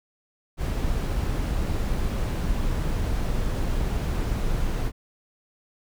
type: noise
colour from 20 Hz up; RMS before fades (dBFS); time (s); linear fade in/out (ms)
brown; -25; 0.57-4.92; 50
effects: none